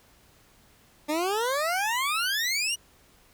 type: exponential sweep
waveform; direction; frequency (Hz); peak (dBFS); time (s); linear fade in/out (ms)
20% pulse; up; 291.1 to 2960; -20; 1.08-2.76; 20
effects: pink hiss -59 dBFS RMS until 3.33 s